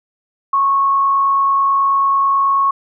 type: tone with frequency modulation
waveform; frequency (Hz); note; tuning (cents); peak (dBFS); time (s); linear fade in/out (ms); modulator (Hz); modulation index
sine; 1100; C#6; -14; -11; 0.53-2.71; 5; 49.2; 0.31
effects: none